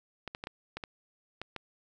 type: clicks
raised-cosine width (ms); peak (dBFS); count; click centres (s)
0.3; -22; 8; 0.277 / 0.349 / 0.439 / 0.471 / 0.77 / 0.838 / 1.416 / 1.563
effects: none